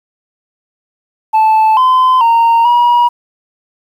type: tone with pitch steps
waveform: sine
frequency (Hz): 875 / 1025 / 924 / 961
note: A5 / C6 / A#5 / B5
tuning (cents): -10 / -36 / -16 / -48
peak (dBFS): -3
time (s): 1.33-3.09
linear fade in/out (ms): 20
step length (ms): 440
effects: tanh soft clip ceiling -5 dBFS + 7-bit